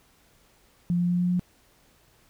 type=tone with pitch steps; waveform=sine; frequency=174.61 / 175.72 / 176.84 / 177.97 / 179.1 Hz; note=F3 / F3 / F3 / F3 / F3; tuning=0 / +11 / +22 / +33 / +44 cents; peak=-21 dBFS; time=0.9-1.395 s; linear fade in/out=0 ms; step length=99 ms; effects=pink hiss -61 dBFS RMS until 2.29 s